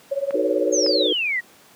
sine tone with tremolo, 554.4 Hz, C#5, in tune, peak -17 dBFS, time 0.11-1.07 s, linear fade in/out 10 ms, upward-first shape triangle, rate 18 Hz, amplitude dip 100%
clicks, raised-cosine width 0.5 ms, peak -18 dBFS, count 2, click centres 0.308 / 0.864 s
sine chord, B dominant seventh, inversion first, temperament equal, 311.1 / 370 / 440 / 493.9 Hz, D#4 / F#4 / A4 / B4, 0 / 0 / 0 / 0 cents, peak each -25 dBFS, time 0.34-1.13 s, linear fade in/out 5 ms
sine exponential sweep, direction down, 6645 to 1864.7 Hz, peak -20 dBFS, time 0.72-1.41 s, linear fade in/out 20 ms
effects pink hiss -50 dBFS RMS until 1.75 s + high-pass 200 Hz 12 dB/octave

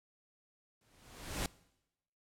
pink noise with exponential growth, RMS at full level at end -34 dBFS, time 0.81-1.46 s, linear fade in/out 2 ms, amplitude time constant 140 ms, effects noise-tail reverb RT60 0.9 s tail -22 dB re dry + low-pass 12000 Hz 12 dB/octave

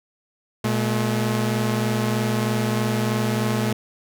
sawtooth tone pair together, 118.8 / 214.4 Hz, A#2 / A3, +33 / -45 cents, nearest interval minor seventh, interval 1022 cents, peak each -19 dBFS, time 0.64-3.73 s, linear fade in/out 5 ms, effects none

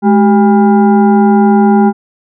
sine tone with frequency modulation, 210.9 Hz, G#3, 27 cents sharp, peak -4 dBFS, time 0.02-1.93 s, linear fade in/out 50 ms, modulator 598 Hz, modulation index 0.89, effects none

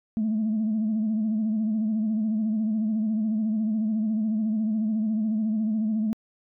sine tone with vibrato, 217.3 Hz, A3, 21 cents flat, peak -21 dBFS, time 0.17-6.13 s, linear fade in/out 0 ms, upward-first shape sine, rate 14 Hz, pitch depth 59 cents each way, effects tanh soft clip ceiling -19 dBFS

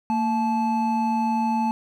triangle tone pair together, 228.2 / 868.1 Hz, A#3 / A5, -37 / -24 cents, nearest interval octave + major seventh, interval 2313 cents, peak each -21 dBFS, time 0.1-1.71 s, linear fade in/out 0 ms, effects none

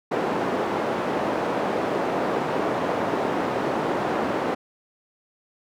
white band-pass noise, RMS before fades -25 dBFS, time 0.11-4.55 s, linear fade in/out 10 ms, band 220 to 710 Hz, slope 12 dB/octave, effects none

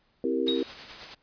sine chord, C dominant seventh, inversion none, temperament equal, 261.6 / 329.6 / 392 / 466.2 Hz, C4 / E4 / G4 / Bb4, 0 / 0 / 0 / 0 cents, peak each -30 dBFS, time 0.24-0.63 s, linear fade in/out 2 ms
white noise with tremolo, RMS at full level -39 dBFS, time 0.46-1.15 s, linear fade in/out 10 ms, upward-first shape sine, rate 9.2 Hz, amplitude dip 40%
sine tone with exponential decay, 3784 Hz, A#7, 25 cents sharp, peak -23 dBFS, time 0.48-0.72 s, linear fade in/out 1 ms, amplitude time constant 51 ms
effects pink hiss -68 dBFS RMS until 1.22 s + resampled to 11025 Hz

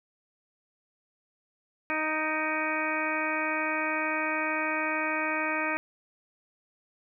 harmonic tone with a mistuned harmonic, 311.1 Hz, D#4, in tune, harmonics 1 / 2 / 3 / 4 / 5 / 6 / 7 / 8, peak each -35 / -35 / -35 / -35 / -35 / -35 / -35 / -35 dBFS, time 1.9-5.77 s, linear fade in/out 0 ms, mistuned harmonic 7, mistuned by +66 cents, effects none

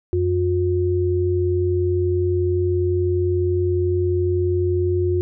sine tone pair together, 90.3 / 358.6 Hz, F#2 / F4, -42 / +46 cents, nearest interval 2 octaves, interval 2388 cents, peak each -20 / -19 dBFS, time 0.13-5.21 s, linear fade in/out 0 ms, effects none

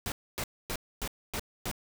pink noise bursts, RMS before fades -34 dBFS, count 6, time 0.06-1.714 s, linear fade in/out 0 ms, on 59 ms, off 260 ms, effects none

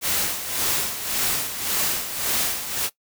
white noise with tremolo, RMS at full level -22 dBFS, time 0.01-2.9 s, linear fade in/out 50 ms, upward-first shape sine, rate 1.8 Hz, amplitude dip 65%, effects noise-tail reverb RT60 0.1 s tail -19 dB re dry

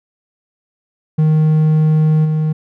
triangle tone with level steps, 155.56 Hz, D#3, in tune, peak -7 / -11 dBFS, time 1.18-2.53 s, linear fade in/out 10 ms, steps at 2.24 s, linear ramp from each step 20 ms, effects none

